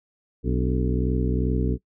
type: harmonic tone with a mistuned harmonic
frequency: 62.6 Hz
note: B1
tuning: 24 cents sharp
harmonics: 1 / 2 / 3 / 4 / 5 / 6 / 7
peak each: -24 / -27 / -29 / -30 / -31 / -32 / -32 dBFS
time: 0.43-1.78 s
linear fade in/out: 50 ms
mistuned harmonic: 5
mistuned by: -100 cents
effects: noise-tail reverb RT60 0.1 s tail -21 dB re dry